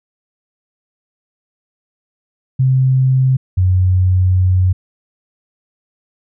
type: tone pair in turn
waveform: sine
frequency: 130.81 / 92.12 Hz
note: C3 / F#2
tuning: 0 / -7 cents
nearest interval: tritone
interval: 607 cents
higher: first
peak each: -9 dBFS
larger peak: neither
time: 2.59-3.37 / 3.57-4.73 s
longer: second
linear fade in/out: 10 ms
effects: none